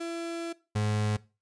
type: tone pair in turn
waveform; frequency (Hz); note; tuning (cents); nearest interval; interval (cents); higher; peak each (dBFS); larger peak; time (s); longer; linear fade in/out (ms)
35% pulse; 335.9 / 105.8; E4 / G#2; +33 / +33; octave + minor sixth; 2000; first; -31 / -24; second; 0-0.53 / 0.75-1.17; first; 10
effects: noise-tail reverb RT60 0.3 s tail -20 dB re dry + resampled to 22050 Hz